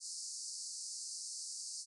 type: band-pass noise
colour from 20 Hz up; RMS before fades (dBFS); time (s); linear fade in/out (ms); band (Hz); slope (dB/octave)
pink; -45; 0-1.86; 50; 4500 to 9600; 96
effects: none